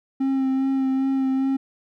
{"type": "tone with vibrato", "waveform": "triangle", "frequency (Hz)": 266.6, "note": "C4", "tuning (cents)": 33, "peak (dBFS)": -17, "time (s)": [0.2, 1.57], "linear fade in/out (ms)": 10, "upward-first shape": "sine", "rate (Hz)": 2.5, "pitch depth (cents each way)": 18, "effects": []}